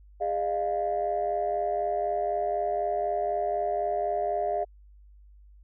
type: tone cluster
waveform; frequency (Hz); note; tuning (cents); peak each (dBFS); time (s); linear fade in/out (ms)
sine; 409.7 / 613 / 697; G#4 / D#5 / F5; -24 / -26 / -4; -32 / -29 / -27; 0.2-4.65; 20
effects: tanh soft clip ceiling -18 dBFS + added 50 Hz sine -50 dBFS peak until 5.63 s